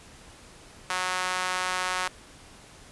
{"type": "tone with high-pass filter", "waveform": "sawtooth", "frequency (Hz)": 183.5, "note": "F#3", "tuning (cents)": -14, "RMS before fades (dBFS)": -29, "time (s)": [0.9, 2.08], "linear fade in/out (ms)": 2, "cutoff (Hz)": 1100, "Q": 1.3, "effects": ["pink hiss -50 dBFS RMS until 2.91 s", "resampled to 24000 Hz"]}